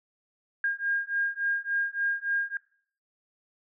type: beating tone pair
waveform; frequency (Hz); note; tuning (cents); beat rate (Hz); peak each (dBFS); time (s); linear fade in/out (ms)
sine; 1615 / 1618.5; G#6 / G#6; -49 / -45; 3.5; -29; 0.64-2.57; 2
effects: noise-tail reverb RT60 0.6 s tail -23 dB re dry